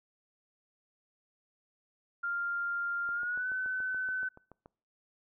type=tone with pitch glide; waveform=sine; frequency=1396.9 to 1514.6 Hz; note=F6 to F#6; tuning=0 to +40 cents; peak=-31 dBFS; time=2.23-4.29 s; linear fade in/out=10 ms; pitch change=+140 cents; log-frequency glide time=3.12-3.49 s
type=click train; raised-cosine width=1 ms; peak=-37 dBFS; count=12; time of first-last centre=3.09-4.659 s; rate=7.01 Hz
effects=noise-tail reverb RT60 0.5 s tail -25 dB re dry